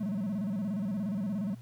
triangle tone with vibrato, 199.6 Hz, G3, 32 cents sharp, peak -28 dBFS, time 0-1.55 s, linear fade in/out 10 ms, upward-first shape square, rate 17 Hz, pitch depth 140 cents each way, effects added 120 Hz sine -45 dBFS peak until 1.61 s + pink hiss -63 dBFS RMS until 1.61 s

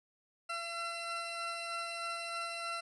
20% pulse tone pair together, 678.6 / 1354 Hz, F5 / E6, -50 / +46 cents, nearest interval octave, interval 1196 cents, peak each -37 / -34 dBFS, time 0.49-2.81 s, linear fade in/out 10 ms, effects resampled to 22050 Hz

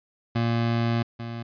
25% pulse tone pair in turn, 116.54 / 116.54 Hz, A#2 / A#2, 0 / 0 cents, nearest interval unison, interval 0 cents, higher neither, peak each -18 / -28 dBFS, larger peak first, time 0.35-1.03 / 1.19-1.43 s, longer first, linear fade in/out 10 ms, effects resampled to 11025 Hz

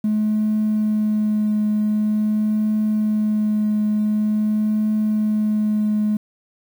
triangle tone with vibrato, 213.1 Hz, G#3, 45 cents sharp, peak -13 dBFS, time 0.04-6.17 s, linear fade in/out 5 ms, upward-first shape triangle, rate 0.46 Hz, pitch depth 13 cents each way, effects tanh soft clip ceiling -13 dBFS + 8-bit

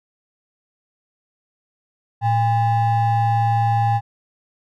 triangle ring-modulated tone, 459.5 Hz, A#4, 25 cents flat, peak -10 dBFS, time 2.21-4.01 s, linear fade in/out 50 ms, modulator 347 Hz, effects none

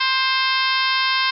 harmonic tone, 525 Hz, C5, 6 cents sharp, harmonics 2 / 3 / 4 / 5 / 6 / 7 / 8 / 9 / 10, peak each -22 / -24 / -25 / -26 / -27 / -27 / -28 / -29 / -29 dBFS, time 0-1.31 s, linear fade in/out 10 ms, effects none

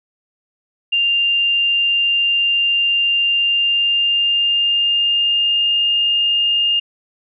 sine tone with pitch glide, 2794 to 2822 Hz, F7 to F7, 0 to +17 cents, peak -13 dBFS, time 0.92-6.8 s, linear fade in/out 10 ms, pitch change +17 cents, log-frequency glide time 3.28-5.81 s, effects none

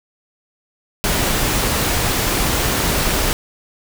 pink noise, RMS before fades -18 dBFS, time 1.04-3.33 s, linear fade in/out 0 ms, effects none

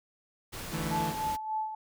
pink noise, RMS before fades -40 dBFS, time 0.52-1.37 s, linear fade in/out 20 ms
sawtooth chord, D suspended second, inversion none, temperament equal, 146.83 / 164.81 / 220 Hz, D3 / E3 / A3, 0 / 0 / 0 cents, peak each -34 / -30 / -33 dBFS, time 0.7-1.15 s, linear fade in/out 50 ms
sine tone with tremolo, 869 Hz, A5, 22 cents flat, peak -28 dBFS, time 0.91-1.75 s, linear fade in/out 5 ms, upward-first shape sine, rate 3.4 Hz, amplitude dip 60%
effects none

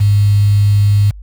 sine tone with quantisation, 102.2 Hz, G#2, 27 cents flat, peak -7 dBFS, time 0-1.11 s, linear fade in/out 10 ms, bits 5, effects added 50 Hz sine -29 dBFS peak until 1.22 s

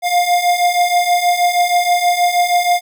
square beating tone pair, 702 / 708.3 Hz, F5 / F5, +9 / +24 cents, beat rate 6.3 Hz, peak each -18 / -14 dBFS, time 0.02-2.81 s, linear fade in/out 50 ms, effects none

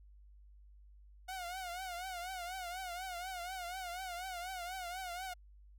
sawtooth tone with vibrato, 727 Hz, F#5, 31 cents flat, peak -37 dBFS, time 1.28-5.34 s, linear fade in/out 10 ms, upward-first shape triangle, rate 4.1 Hz, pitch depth 110 cents each way, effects added 50 Hz sine -56 dBFS peak until 5.78 s

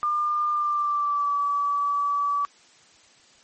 sine tone with pitch glide, 1200 to 1148.5 Hz, D6 to D6, +37 to -39 cents, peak -21 dBFS, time 0.03-2.45 s, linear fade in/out 0 ms, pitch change -76 cents, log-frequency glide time 0.51-1.34 s, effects white hiss -55 dBFS RMS until 3.43 s + MP3 32 kbps

